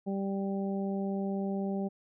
harmonic tone, 196 Hz, G3, in tune, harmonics 1 / 2 / 3 / 4, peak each -31 / -37 / -41 / -43 dBFS, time 0.06-1.89 s, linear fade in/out 20 ms, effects none

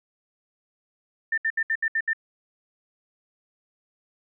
sine tone bursts, 1794 Hz, A6, 33 cents sharp, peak -21 dBFS, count 7, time 1.32-2.133 s, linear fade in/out 5 ms, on 57 ms, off 69 ms, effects none

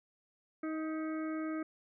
harmonic tone with a mistuned harmonic, 314.6 Hz, D#4, 19 cents sharp, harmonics 1 / 2 / 4 / 5 / 6 / 7, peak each -35 / -45 / -46 / -51 / -56 / -53 dBFS, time 0.63-1.63 s, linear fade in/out 5 ms, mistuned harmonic 6, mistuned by +51 cents, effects none

